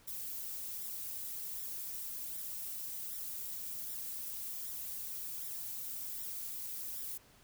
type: noise with flanger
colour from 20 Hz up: violet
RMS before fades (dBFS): -42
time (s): 0.07-7.18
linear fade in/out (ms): 10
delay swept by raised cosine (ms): 0.54 to 4.04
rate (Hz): 1.3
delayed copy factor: +0.85
effects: pink hiss -63 dBFS RMS until 7.43 s